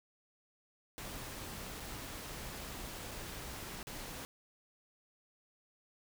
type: noise with dropouts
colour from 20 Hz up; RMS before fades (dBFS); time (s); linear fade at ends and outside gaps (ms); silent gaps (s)
pink; -45; 0.98-4.25; 0; 1.799-1.803 / 3.112-3.115 / 3.829-3.87
effects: none